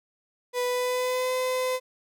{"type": "tone with pitch glide", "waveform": "35% pulse", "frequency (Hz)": [493.9, 510.4], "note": ["B4", "C5"], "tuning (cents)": [0, -43], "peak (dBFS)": -23, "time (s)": [0.53, 1.8], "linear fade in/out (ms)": 50, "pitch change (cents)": 57, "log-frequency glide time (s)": [0.65, 1.33], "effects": []}